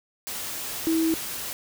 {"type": "tone in noise", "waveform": "sine", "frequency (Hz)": 324.4, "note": "E4", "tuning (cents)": -28, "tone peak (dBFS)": -20, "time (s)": [0.87, 1.14], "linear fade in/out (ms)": 0, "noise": "white", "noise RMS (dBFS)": -33, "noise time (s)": [0.27, 1.53], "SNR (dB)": 10, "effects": []}